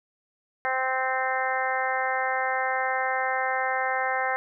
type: harmonic tone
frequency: 260.4 Hz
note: C4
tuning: 8 cents flat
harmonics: 2 / 3 / 4 / 5 / 6 / 7 / 8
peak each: -32 / -28 / -33 / -34 / -32 / -31 / -34 dBFS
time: 0.65-4.36 s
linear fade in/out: 0 ms
effects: none